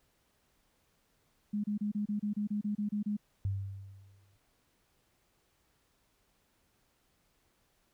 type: tone bursts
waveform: sine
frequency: 207.7 Hz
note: G#3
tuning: in tune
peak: -30 dBFS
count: 12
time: 1.53-3.169 s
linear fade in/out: 10 ms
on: 110 ms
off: 29 ms
type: tone with exponential decay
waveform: sine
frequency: 98 Hz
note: G2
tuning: in tune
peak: -28 dBFS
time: 3.45-4.37 s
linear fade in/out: 0 ms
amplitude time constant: 200 ms
effects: pink hiss -73 dBFS RMS until 7.93 s